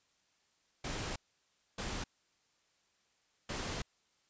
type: noise bursts at uneven times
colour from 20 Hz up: pink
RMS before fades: -39 dBFS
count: 3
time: 0.84-1.16 / 1.78-2.04 / 3.49-3.82 s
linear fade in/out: 5 ms
effects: white hiss -74 dBFS RMS until 4.29 s + resampled to 16000 Hz